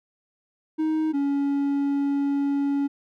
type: tone pair in turn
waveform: triangle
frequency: 313.8 / 281.2 Hz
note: D#4 / C#4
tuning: +15 / +25 cents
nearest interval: major second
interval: 190 cents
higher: first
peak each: -19 dBFS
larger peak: neither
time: 0.78-1.13 / 1.13-2.88 s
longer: second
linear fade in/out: 20 ms
effects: none